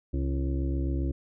harmonic tone with a mistuned harmonic, 67.5 Hz, C#2, 45 cents flat, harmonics 1 / 2 / 4 / 5 / 6 / 7 / 8, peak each -27 / -34 / -35 / -36 / -50 / -51 / -47 dBFS, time 0.13-1.12 s, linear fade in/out 10 ms, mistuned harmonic 8, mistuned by +25 cents, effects none

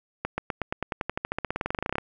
accelerating click train, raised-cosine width 0.5 ms, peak -12 dBFS, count 27, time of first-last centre 0.25-1.983 s, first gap 130 ms, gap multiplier 0.94, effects none

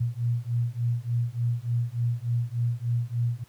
sine beating tone pair, 117.4 / 120.8 Hz, A#2 / B2, +13 / -38 cents, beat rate 3.4 Hz, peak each -27 dBFS, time 0-3.44 s, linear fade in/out 10 ms, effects pink hiss -59 dBFS RMS until 3.48 s + high-pass 60 Hz 12 dB/octave

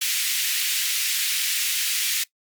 pink high-pass noise, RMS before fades -24 dBFS, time 0.01-2.24 s, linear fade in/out 10 ms, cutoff 2200 Hz, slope 24 dB/octave, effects noise-tail reverb RT60 0.1 s tail -20 dB re dry + Opus 48 kbps

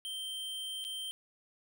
square tone with dropouts, 3133 Hz, G7, 2 cents flat, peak -38 dBFS, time 0.05-1.11 s, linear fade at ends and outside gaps 0 ms, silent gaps 0.842-0.849 s, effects none

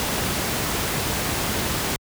pink noise, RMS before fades -24 dBFS, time 0-1.96 s, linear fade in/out 0 ms, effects high-pass 60 Hz 12 dB/octave

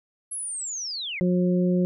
sine linear sweep, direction down, 11020 to 2001 Hz, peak -29 dBFS, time 0.31-1.2 s, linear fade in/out 10 ms
harmonic tone, 179.8 Hz, F#3, 49 cents flat, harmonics 1 / 2 / 3, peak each -20 / -26 / -30 dBFS, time 1.21-1.85 s, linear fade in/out 0 ms
effects none

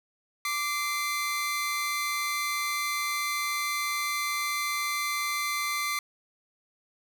sawtooth tone pair together, 1172.3 / 2070 Hz, D6 / C7, -3 / -19 cents, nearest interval minor seventh, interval 984 cents, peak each -27 dBFS, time 0.45-5.99 s, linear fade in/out 2 ms, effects none

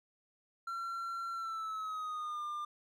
triangle tone with pitch glide, 1362 to 1199.5 Hz, F6 to D6, -44 to +36 cents, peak -35 dBFS, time 0.67-2.65 s, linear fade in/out 5 ms, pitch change -220 cents, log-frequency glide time 1.32-2.43 s, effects none

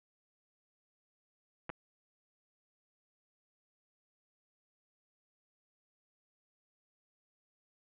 clicks, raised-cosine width 0.5 ms, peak -25 dBFS, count 2, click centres 1.694 / 1.7 s, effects resampled to 8000 Hz + 11-bit

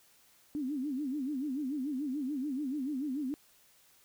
sine tone with vibrato, 277.2 Hz, C#4, in tune, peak -32 dBFS, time 0.55-3.34 s, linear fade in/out 0 ms, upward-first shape sine, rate 6.9 Hz, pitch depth 170 cents each way, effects white hiss -64 dBFS RMS until 4.04 s

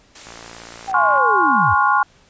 white high-pass noise, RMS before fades -38 dBFS, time 0.15-0.92 s, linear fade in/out 5 ms, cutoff 260 Hz, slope 24 dB/octave
click train, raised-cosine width 0.5 ms, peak -22 dBFS, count 53, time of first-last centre 0.27-1.176 s, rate 57.4 Hz
sine linear sweep, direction down, 800 to 70.5 Hz, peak -21 dBFS, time 0.87-1.75 s, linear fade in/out 20 ms
sine chord, Db major seventh, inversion second, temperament equal with one note detuned, 830.6 / 1046.5 / 1108.7 / 1423.8 Hz, Ab5 / C6 / Db6 / F6, 0 / 0 / 0 / +33 cents, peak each -18 dBFS, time 0.94-2.03 s, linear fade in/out 2 ms
effects pink hiss -53 dBFS RMS until 2.29 s + resampled to 16000 Hz

